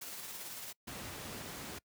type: noise with tremolo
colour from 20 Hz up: white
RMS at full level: -44 dBFS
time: 0.01-0.73 s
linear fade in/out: 10 ms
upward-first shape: sine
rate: 18 Hz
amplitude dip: 30%
type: noise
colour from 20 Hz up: pink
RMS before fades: -44 dBFS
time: 0.87-1.79 s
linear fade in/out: 10 ms
effects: noise-tail reverb RT60 0.1 s tail -24 dB re dry + high-pass 80 Hz 12 dB/octave